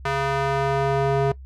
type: tone with band-pass filter sweep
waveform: square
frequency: 137.5 Hz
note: C#3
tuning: 14 cents flat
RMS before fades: -22 dBFS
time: 0.05-1.32 s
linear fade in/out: 5 ms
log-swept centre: 1300 to 520 Hz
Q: 0.86
effects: noise-tail reverb RT60 0.1 s tail -20 dB re dry + added 66 Hz sine -37 dBFS peak until 1.45 s